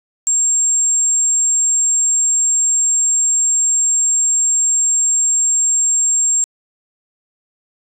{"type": "tone", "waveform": "sine", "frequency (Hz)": 7459, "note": "A#8", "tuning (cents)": 0, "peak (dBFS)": -11, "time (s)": [0.27, 6.44], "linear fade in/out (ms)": 0, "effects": ["tanh soft clip ceiling -7 dBFS"]}